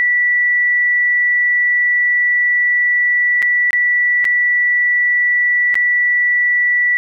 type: tone with dropouts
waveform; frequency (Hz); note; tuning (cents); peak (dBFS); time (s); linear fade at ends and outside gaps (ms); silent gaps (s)
sine; 1957; B6; -16; -11; 0-6.97; 0; 3.421-3.426 / 3.707-3.731 / 4.244-4.252 / 5.743-5.754
effects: none